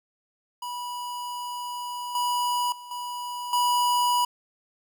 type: tone with level steps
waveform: square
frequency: 977 Hz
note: B5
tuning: 19 cents flat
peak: -32 / -24 / -41 / -32 / -21 dBFS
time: 0.62-4.25 s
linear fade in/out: 5 ms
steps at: 2.15 / 2.72 / 2.91 / 3.53 s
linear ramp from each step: 2 ms
effects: 10-bit